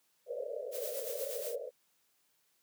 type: band-pass noise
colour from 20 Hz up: white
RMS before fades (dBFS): -40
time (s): 0.26-1.71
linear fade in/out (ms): 50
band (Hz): 450 to 600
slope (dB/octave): 96
type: noise with tremolo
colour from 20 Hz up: blue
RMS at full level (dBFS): -41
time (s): 0.71-1.56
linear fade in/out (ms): 50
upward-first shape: sine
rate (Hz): 8.4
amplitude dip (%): 45
effects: white hiss -74 dBFS RMS until 2.62 s + high-pass 100 Hz 12 dB/octave